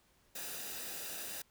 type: noise with comb filter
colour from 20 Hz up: white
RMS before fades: -43 dBFS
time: 0.35-1.42 s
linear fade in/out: 5 ms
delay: 0.92 ms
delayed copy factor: -0.55
effects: pink hiss -70 dBFS RMS until 1.5 s